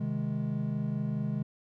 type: chord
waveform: triangle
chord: Ab major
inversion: first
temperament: equal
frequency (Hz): 130.81 / 155.56 / 207.7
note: C3 / Eb3 / Ab3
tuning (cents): 0 / 0 / 0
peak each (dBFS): -32 / -32 / -31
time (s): 0-1.43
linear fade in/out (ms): 10
effects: none